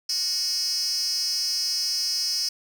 10% pulse tone with high-pass filter, 366 Hz, F#4, 19 cents flat, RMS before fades -26 dBFS, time 0.09-2.49 s, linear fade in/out 5 ms, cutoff 5100 Hz, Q 8.7, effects none

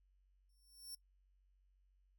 15% pulse tone with exponential growth, 5440 Hz, F8, 46 cents flat, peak -39 dBFS, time 0.49-0.95 s, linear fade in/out 5 ms, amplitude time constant 99 ms, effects noise-tail reverb RT60 0.1 s tail -20 dB re dry + added 47 Hz sine -70 dBFS peak until 2.18 s

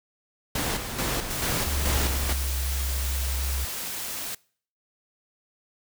pink noise with tremolo, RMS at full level -27 dBFS, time 0.55-2.33 s, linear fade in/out 5 ms, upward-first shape square, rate 2.3 Hz, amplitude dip 50%
white noise, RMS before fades -33 dBFS, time 1.3-4.35 s, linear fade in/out 5 ms
sine tone with pitch glide, 71.9 to 66.7 Hz, D2 to C2, -36 to +34 cents, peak -26 dBFS, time 1.66-3.65 s, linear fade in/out 5 ms, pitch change -130 cents, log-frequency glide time 1.76-2.13 s
effects noise-tail reverb RT60 0.5 s tail -24 dB re dry

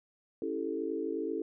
sine chord, A dominant seventh, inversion first, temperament equal, 277.2 / 329.6 / 392 / 440 Hz, C#4 / E4 / G4 / A4, 0 / 0 / 0 / 0 cents, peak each -39 / -36 / -39 / -36 dBFS, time 0.42-1.42 s, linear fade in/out 2 ms, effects none

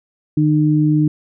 sine tone pair together, 151.95 / 303.9 Hz, D#3 / D#4, -41 / -41 cents, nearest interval octave, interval 1200 cents, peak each -14 dBFS, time 0.37-1.08 s, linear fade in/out 5 ms, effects none

